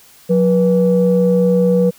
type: tone pair together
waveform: sine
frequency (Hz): 181.17 / 486.2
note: F#3 / B4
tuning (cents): -36 / -27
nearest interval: octave + perfect fourth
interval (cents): 1709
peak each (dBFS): -12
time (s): 0.29-1.91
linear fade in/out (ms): 20
effects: tanh soft clip ceiling -3 dBFS + white hiss -46 dBFS RMS until 1.98 s